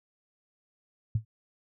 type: tone with exponential decay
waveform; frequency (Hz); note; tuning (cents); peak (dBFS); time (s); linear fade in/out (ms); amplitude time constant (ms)
sine; 110; A2; 0; -20; 1.15-1.25; 5; 20
effects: none